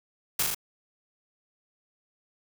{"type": "noise with echo", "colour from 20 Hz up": "white", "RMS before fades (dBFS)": -25, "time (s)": [0.39, 0.43], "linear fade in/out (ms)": 5, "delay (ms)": 39, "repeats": 3, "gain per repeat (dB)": -2, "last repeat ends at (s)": 0.547, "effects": []}